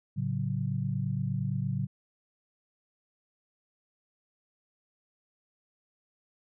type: chord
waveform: sine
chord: F# minor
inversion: first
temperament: equal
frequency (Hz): 110 / 138.59 / 185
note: A2 / C#3 / F#3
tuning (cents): 0 / 0 / 0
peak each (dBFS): -33 / -31 / -34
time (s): 0.16-1.87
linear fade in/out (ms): 20
effects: none